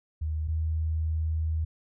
sine tone pair in turn, 77.78 / 79.46 Hz, D#2 / D#2, 0 / +37 cents, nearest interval unison, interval 37 cents, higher second, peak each -27 / -25 dBFS, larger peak second, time 0.21-0.48 / 0.48-1.65 s, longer second, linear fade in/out 10 ms, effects none

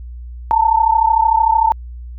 sine tone pair together, 880 / 913.3 Hz, A5 / A#5, 0 / -36 cents, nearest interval minor second, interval 64 cents, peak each -13 dBFS, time 0.51-1.72 s, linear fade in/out 0 ms, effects added 60 Hz sine -28 dBFS peak until 2.18 s

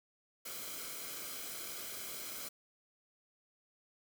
white noise with comb filter, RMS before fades -44 dBFS, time 0.45-2.49 s, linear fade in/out 10 ms, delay 1.1 ms, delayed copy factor -0.6, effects none

